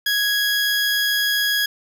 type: tone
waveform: 20% pulse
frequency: 1661.2 Hz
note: G#6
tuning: in tune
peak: -13 dBFS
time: 0.06-1.66 s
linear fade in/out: 5 ms
effects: none